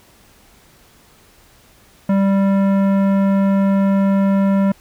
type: tone with tanh clipping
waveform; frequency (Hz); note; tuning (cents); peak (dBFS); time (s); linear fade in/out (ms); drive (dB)
sine; 196; G3; 0; -14; 2.09-4.72; 5; 15
effects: pink hiss -50 dBFS RMS until 4.8 s